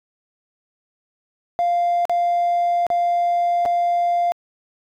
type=tone with dropouts; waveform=triangle; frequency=697 Hz; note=F5; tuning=4 cents flat; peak=-13 dBFS; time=1.59-4.32 s; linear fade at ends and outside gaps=0 ms; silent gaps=2.053-2.096 / 2.866-2.902 / 3.653-3.659 s; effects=tanh soft clip ceiling -12 dBFS